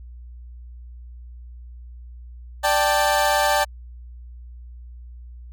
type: chord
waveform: 30% pulse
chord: D suspended fourth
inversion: none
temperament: equal with one note detuned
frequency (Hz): 590.4 / 784 / 880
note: D5 / G5 / A5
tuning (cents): +9 / 0 / 0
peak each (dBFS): -19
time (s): 2.63-3.65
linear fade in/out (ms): 20
effects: added 60 Hz sine -37 dBFS peak until 5.52 s